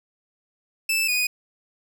sawtooth tone pair in turn, 2637 / 2476 Hz, E7 / D#7, 0 / -9 cents, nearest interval minor second, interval 109 cents, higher first, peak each -17 dBFS, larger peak neither, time 0.89-1.08 / 1.08-1.27 s, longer neither, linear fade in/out 5 ms, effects none

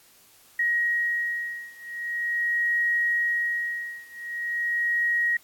sine beating tone pair, 1892 / 1892.43 Hz, A#6 / A#6, +25 / +26 cents, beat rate 0.43 Hz, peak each -26 / -27 dBFS, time 0.59-5.37 s, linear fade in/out 5 ms, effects white hiss -56 dBFS RMS until 5.43 s + AAC 64 kbps

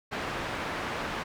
white low-pass noise, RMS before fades -34 dBFS, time 0.11-1.24 s, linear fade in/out 20 ms, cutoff 1700 Hz, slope 12 dB/octave, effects none

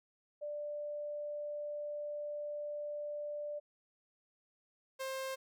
sine / sawtooth tone pair in turn, 590 / 529.8 Hz, D5 / C5, +8 / +22 cents, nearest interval major second, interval 186 cents, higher first, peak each -38 / -34 dBFS, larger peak second, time 0.41-3.6 / 4.99-5.36 s, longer first, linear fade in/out 20 ms, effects none

